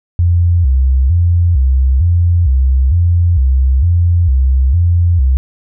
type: tone with vibrato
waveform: sine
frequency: 75.4 Hz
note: D2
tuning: 46 cents sharp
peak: -7 dBFS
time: 0.19-5.37 s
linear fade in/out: 0 ms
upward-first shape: square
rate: 1.1 Hz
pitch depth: 240 cents each way
effects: none